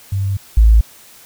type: tone pair in turn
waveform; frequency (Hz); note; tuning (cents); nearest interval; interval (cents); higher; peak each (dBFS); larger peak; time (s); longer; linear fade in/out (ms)
sine; 98 / 55; G2 / A1; 0 / 0; minor seventh; 1000; first; -15 / -5; second; 0.12-0.37 / 0.57-0.81; first; 5
effects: white hiss -43 dBFS RMS until 1.25 s